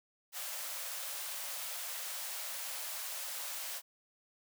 white high-pass noise, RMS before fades -41 dBFS, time 0.32-3.82 s, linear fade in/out 50 ms, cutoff 510 Hz, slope 96 dB/octave, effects none

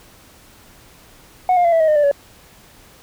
sine tone with pitch steps, 734 / 707.4 / 681.7 / 656.9 / 633.1 / 610.1 / 588 / 566.6 Hz, F#5 / F5 / F5 / E5 / D#5 / D#5 / D5 / C#5, -14 / +22 / -42 / -6 / +30 / -34 / +2 / +38 cents, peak -9 dBFS, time 1.49-2.114 s, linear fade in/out 2 ms, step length 78 ms, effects tanh soft clip ceiling -10 dBFS + pink hiss -47 dBFS RMS until 3.02 s

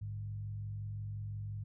sine tone with frequency modulation, 103.83 Hz, G#2, in tune, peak -38 dBFS, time 0.01-1.64 s, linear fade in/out 10 ms, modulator 45.7 Hz, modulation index 0.5, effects none

